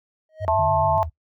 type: tone with exponential growth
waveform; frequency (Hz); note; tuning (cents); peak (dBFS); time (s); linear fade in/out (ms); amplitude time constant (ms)
triangle; 629; D#5; +19; -22; 0.29-0.45; 2; 33
type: tone with vibrato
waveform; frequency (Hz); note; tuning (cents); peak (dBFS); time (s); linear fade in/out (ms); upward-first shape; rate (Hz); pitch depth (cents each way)
sine; 88.4; F2; +22; -28; 0.4-1.1; 20; triangle; 7.1; 270
type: chord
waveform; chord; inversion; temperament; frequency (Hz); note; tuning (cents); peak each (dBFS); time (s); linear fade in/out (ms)
sine; A minor; second; equal with one note detuned; 659.3 / 880 / 1068.5; E5 / A5 / C6; 0 / 0 / +36; -20 / -20 / -26; 0.48-1.03; 0
type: tone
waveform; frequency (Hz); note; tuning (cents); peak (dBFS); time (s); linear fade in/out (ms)
sine; 145.2; D3; -19; -28; 0.59-0.98; 0
effects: noise-tail reverb RT60 0.1 s tail -17 dB re dry